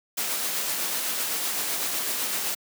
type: noise with tremolo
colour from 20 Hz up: white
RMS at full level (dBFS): -27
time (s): 0.17-2.55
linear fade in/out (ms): 10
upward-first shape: sine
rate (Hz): 7.9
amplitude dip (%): 25
effects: high-pass 200 Hz 12 dB/octave